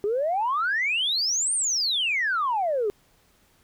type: exponential two-way sweep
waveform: sine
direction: up then down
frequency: 393.7 to 9210 to 393.7 Hz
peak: -21 dBFS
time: 0.04-2.9 s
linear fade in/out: 0 ms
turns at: 1.54 s
effects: tanh soft clip ceiling -17 dBFS + pink hiss -62 dBFS RMS until 3.63 s